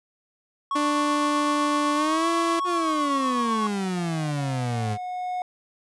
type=tone with tremolo; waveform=triangle; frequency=1107 Hz; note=C#6; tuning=3 cents flat; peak=-21 dBFS; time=0.71-3.67 s; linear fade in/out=2 ms; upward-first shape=sine; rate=7.9 Hz; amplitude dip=25%
type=tone with pitch glide; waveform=sawtooth; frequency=295 to 335 Hz; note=D4 to E4; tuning=+8 to +28 cents; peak=-19 dBFS; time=0.75-2.6 s; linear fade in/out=10 ms; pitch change=+220 cents; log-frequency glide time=1.95-2.28 s
type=tone with exponential growth; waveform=triangle; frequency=728 Hz; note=F#5; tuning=28 cents flat; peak=-23 dBFS; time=2.06-5.42 s; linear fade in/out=1 ms; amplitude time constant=730 ms
type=exponential sweep; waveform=35% pulse; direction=down; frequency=361.2 to 103.83 Hz; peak=-23 dBFS; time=2.64-4.98 s; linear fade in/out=50 ms
effects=resampled to 24000 Hz